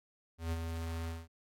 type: tone with ADSR envelope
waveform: square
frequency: 82.5 Hz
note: E2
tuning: 2 cents sharp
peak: -32 dBFS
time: 0.38-1.28 s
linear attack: 140 ms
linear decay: 36 ms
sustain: -5 dB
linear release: 200 ms
effects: AAC 48 kbps